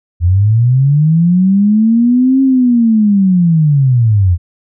sine linear two-way sweep, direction up then down, 82.8 to 270 to 82.8 Hz, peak -6 dBFS, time 0.2-4.38 s, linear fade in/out 50 ms, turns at 2.42 s, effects none

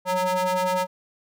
square ring-modulated tone, 185 Hz, F#3, in tune, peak -19 dBFS, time 0.05-0.87 s, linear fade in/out 50 ms, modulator 735 Hz, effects none

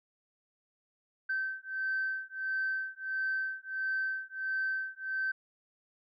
sine beating tone pair, 1546 / 1547.5 Hz, G6 / G6, -24 / -23 cents, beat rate 1.5 Hz, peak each -34 / -34 dBFS, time 1.29-5.32 s, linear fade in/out 10 ms, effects tanh soft clip ceiling -25 dBFS

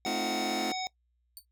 harmonic tone, 747 Hz, F#5, 16 cents sharp, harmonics 1 / 3 / 5 / 7 / 9, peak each -34 / -40 / -39 / -40 / -45 dBFS, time 0.05-0.87 s, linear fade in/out 0 ms
sawtooth chord, F dominant seventh, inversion first, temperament just, 218.3 / 261.9 / 314.3 / 349.2 Hz, A3 / C4 / Eb4 / F4, -13 / +2 / +18 / 0 cents, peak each -33 dBFS, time 0.06-0.72 s, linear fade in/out 2 ms
10% pulse tone with exponential decay, 4512 Hz, C#8, 30 cents sharp, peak -32 dBFS, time 1.37-1.45 s, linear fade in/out 1 ms, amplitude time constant 17 ms
effects noise-tail reverb RT60 0.1 s tail -21 dB re dry + added 60 Hz sine -70 dBFS peak until 1.51 s

